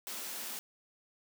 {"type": "high-pass noise", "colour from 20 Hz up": "white", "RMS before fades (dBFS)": -41, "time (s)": [0.07, 0.59], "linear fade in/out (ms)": 0, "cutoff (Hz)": 170, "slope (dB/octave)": 96, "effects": []}